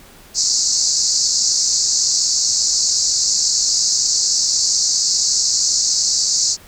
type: band-pass noise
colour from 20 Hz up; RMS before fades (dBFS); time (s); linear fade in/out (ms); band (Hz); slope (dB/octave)
white; -17; 0.34-6.57; 50; 4300 to 7400; 96
effects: pink hiss -44 dBFS RMS until 6.67 s